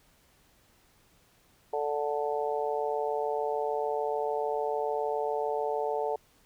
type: harmonic tone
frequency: 146.83 Hz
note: D3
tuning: in tune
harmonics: 3 / 4 / 5 / 6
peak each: -31 / -34 / -34 / -35 dBFS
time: 1.73-6.16 s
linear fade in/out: 5 ms
effects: pink hiss -64 dBFS RMS until 6.45 s